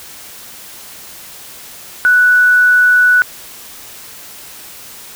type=tone; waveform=sine; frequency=1480 Hz; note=F#6; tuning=in tune; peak=-6 dBFS; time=2.05-3.22 s; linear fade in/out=0 ms; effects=white hiss -34 dBFS RMS until 5.15 s